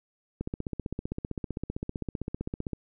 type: click train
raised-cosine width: 3 ms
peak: -19 dBFS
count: 37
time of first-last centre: 0.41-2.733 s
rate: 15.5 Hz
effects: none